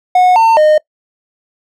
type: tone with pitch steps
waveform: triangle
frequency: 730 / 903 / 613 Hz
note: F#5 / A5 / D#5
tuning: -24 / +45 / -26 cents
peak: -3 dBFS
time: 0.15-0.78 s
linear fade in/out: 5 ms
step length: 210 ms
effects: noise-tail reverb RT60 0.1 s tail -22 dB re dry